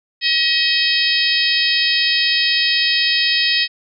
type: harmonic tone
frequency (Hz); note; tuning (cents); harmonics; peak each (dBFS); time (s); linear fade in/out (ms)
636; D#5; +38; 3 / 4 / 5 / 6 / 7 / 8; -21 / -21 / -21 / -21 / -21 / -21; 0.21-3.68; 50
effects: none